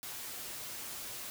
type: noise with comb filter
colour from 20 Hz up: white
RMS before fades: -43 dBFS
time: 0.03-1.3 s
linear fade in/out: 0 ms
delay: 8.2 ms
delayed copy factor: +0.5
effects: none